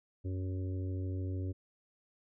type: harmonic tone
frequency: 93.2 Hz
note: F#2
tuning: 13 cents sharp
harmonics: 1 / 3 / 4 / 5 / 6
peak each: -34 / -43 / -47 / -53 / -55 dBFS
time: 0.24-1.53 s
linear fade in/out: 20 ms
effects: none